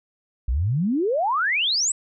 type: exponential sweep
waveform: sine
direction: up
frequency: 54.3 to 8150 Hz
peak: -19 dBFS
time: 0.48-1.92 s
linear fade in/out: 5 ms
effects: none